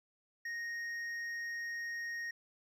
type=tone with hard clipping; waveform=triangle; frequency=1864.7 Hz; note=A#6; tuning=in tune; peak=-39 dBFS; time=0.45-2.31 s; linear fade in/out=5 ms; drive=8 dB; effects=none